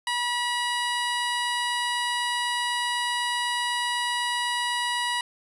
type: tone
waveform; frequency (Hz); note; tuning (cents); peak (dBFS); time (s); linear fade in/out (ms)
15% pulse; 968; B5; -35; -18; 0.07-5.21; 2
effects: resampled to 24000 Hz + 9-bit